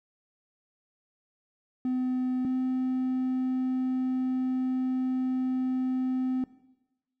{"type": "tone pair in turn", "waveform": "triangle", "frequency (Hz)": [254.4, 257.2], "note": ["C4", "C4"], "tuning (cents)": [-48, -30], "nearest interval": "unison", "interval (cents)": 18, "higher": "second", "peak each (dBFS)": -23, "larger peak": "neither", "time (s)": [[1.85, 2.45], [2.45, 6.44]], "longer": "second", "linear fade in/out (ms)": 2, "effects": ["noise-tail reverb RT60 1.0 s tail -18 dB re dry", "tanh soft clip ceiling -19 dBFS"]}